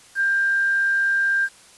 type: tone with quantisation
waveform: sine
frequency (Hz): 1591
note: G6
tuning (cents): +25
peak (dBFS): -17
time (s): 0.15-1.49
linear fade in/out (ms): 50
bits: 7
effects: white hiss -49 dBFS RMS until 1.77 s + resampled to 24000 Hz

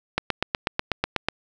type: click train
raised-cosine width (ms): 0.3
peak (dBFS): -5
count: 10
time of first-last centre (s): 0.18-1.286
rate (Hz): 8.14
effects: none

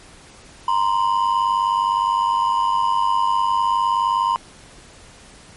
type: ring-modulated tone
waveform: triangle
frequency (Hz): 987.8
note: B5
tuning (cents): 0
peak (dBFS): -11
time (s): 0.68-4.36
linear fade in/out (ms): 0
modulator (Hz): 49.8
effects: pink hiss -45 dBFS RMS until 5.56 s + MP3 48 kbps

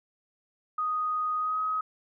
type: tone with pitch glide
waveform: sine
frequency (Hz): 1244.5 to 1266.3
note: D#6 to D#6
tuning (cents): 0 to +30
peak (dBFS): -26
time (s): 0.78-1.81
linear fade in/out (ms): 5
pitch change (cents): +30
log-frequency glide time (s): 1.38-1.6
effects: none

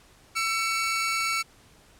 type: tone pair together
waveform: sawtooth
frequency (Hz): 1337.8 / 2246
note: E6 / C#7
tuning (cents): +25 / +22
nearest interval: major sixth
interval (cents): 897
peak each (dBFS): -24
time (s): 0.35-1.43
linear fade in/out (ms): 20
effects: pink hiss -56 dBFS RMS until 1.99 s + low-pass 11000 Hz 12 dB/octave

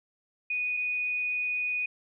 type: tone pair in turn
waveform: sine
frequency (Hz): 2477 / 2477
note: D#7 / D#7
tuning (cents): -8 / -8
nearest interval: unison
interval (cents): 0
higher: neither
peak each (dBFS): -27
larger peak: neither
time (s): 0.5-0.77 / 0.77-1.86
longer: second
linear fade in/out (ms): 5
effects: none

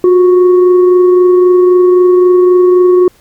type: tone with frequency modulation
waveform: sine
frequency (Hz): 361.1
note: F#4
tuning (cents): -42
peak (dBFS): -3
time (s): 0.04-3.08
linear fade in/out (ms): 2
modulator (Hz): 746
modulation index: 0.26
effects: pink hiss -47 dBFS RMS until 3.2 s

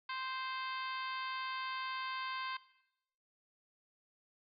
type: harmonic tone with a mistuned harmonic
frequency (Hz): 522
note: C5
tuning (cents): -4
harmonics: 2 / 3 / 4 / 5 / 6 / 7 / 8 / 9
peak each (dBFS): -41 / -45 / -47 / -49 / -51 / -52 / -53 / -54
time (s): 0.09-2.57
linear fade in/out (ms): 5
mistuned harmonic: 8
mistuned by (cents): +20
effects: noise-tail reverb RT60 0.8 s tail -17 dB re dry

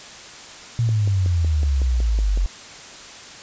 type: exponential sweep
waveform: sine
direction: down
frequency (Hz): 119.4 to 45.11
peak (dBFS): -16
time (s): 0.79-2.46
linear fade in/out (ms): 0
type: click train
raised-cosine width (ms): 2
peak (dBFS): -20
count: 9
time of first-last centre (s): 0.89-2.374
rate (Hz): 5.39
effects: white hiss -39 dBFS RMS until 3.42 s + resampled to 16000 Hz

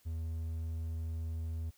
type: tone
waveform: triangle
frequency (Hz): 81.2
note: E2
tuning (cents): -26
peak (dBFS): -33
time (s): 0.05-1.71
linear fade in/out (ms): 20
effects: white hiss -68 dBFS RMS until 1.77 s

